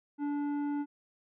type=tone with tanh clipping; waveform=sine; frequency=289.6 Hz; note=D4; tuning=24 cents flat; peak=-32 dBFS; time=0.18-0.86 s; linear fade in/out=50 ms; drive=10 dB; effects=none